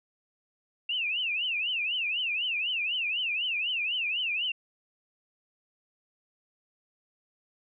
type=tone with vibrato; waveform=sine; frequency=2700 Hz; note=E7; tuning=41 cents sharp; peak=-27 dBFS; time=0.89-4.52 s; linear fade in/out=5 ms; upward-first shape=triangle; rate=4 Hz; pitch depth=240 cents each way; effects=none